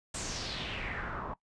pink noise with low-pass filter sweep, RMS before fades -38 dBFS, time 0.14-1.34 s, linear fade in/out 5 ms, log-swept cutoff 8300 to 930 Hz, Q 3.7, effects noise-tail reverb RT60 0.1 s tail -19 dB re dry + resampled to 22050 Hz

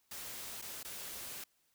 white noise with dropouts, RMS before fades -45 dBFS, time 0.11-1.44 s, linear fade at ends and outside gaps 5 ms, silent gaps 0.616-0.622 / 0.831-0.847 s, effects white hiss -75 dBFS RMS until 1.74 s

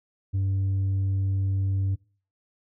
sine tone with tanh clipping, 96.9 Hz, G2, 20 cents flat, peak -23 dBFS, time 0.33-1.96 s, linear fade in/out 20 ms, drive 3 dB, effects noise-tail reverb RT60 0.4 s tail -22 dB re dry

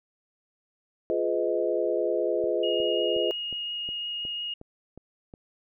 sine chord, F half-diminished seventh, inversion none, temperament just, 349.2 / 419.1 / 502.9 / 628.6 Hz, F4 / Ab4 / Cb5 / Eb5, 0 / +16 / +31 / +18 cents, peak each -29 dBFS, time 1.1-3.31 s, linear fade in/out 0 ms
click train, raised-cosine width 2 ms, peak -30 dBFS, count 9, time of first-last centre 2.44-5.339 s, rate 2.76 Hz
sine tone with vibrato, 2867 Hz, F7, 45 cents sharp, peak -30 dBFS, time 2.63-4.54 s, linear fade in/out 5 ms, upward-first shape triangle, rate 5.7 Hz, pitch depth 8 cents each way
effects none

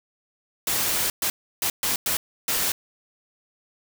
white noise bursts at uneven times, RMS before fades -24 dBFS, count 6, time 0.67-1.1 / 1.22-1.3 / 1.62-1.7 / 1.83-1.96 / 2.06-2.17 / 2.48-2.72 s, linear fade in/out 2 ms, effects none

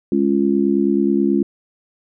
sine chord, Db major, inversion second, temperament just, 207.9 / 277.2 / 346.5 Hz, Ab3 / Db4 / F4, +2 / 0 / -14 cents, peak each -18 dBFS, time 0.12-1.43 s, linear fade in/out 2 ms, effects none

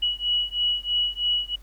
sine beating tone pair, 2927 / 2930.1 Hz, F#7 / F#7, -19 / -18 cents, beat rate 3.1 Hz, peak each -25 dBFS, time 0.02-1.56 s, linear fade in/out 10 ms, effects added 46 Hz sine -43 dBFS peak until 1.62 s + pink hiss -58 dBFS RMS until 1.62 s

